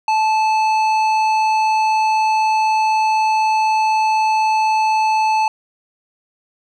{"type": "tone with tanh clipping", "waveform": "sine", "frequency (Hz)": 872, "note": "A5", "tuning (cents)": -16, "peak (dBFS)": -15, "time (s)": [0.08, 5.48], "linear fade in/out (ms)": 2, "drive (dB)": 12, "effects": []}